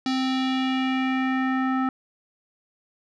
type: tone with low-pass filter sweep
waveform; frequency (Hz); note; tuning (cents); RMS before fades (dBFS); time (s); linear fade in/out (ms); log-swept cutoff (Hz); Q
square; 261.3; C4; -2; -24; 0.06-1.89; 2; 4600 to 1400; 2.5
effects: none